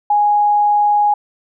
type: tone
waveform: sine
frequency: 829 Hz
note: G#5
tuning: 3 cents flat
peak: -10 dBFS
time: 0.1-1.14 s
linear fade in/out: 5 ms
effects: none